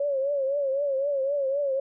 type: tone with vibrato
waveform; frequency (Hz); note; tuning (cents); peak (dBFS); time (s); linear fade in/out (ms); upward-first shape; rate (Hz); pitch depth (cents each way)
sine; 554.4; C#5; 0; -23; 0-1.8; 5; triangle; 3.9; 98
effects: none